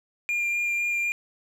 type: tone with vibrato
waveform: triangle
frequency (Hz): 2400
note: D7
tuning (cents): +37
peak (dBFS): -22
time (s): 0.29-1.12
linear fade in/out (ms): 0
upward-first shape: sine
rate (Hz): 3.9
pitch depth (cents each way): 10
effects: none